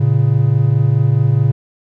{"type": "tone pair together", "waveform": "triangle", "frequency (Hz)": [113.88, 138.59], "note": ["A#2", "C#3"], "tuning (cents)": [-40, 0], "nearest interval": "minor third", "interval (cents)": 340, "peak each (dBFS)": -11, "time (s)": [0, 1.52], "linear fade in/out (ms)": 10, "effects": []}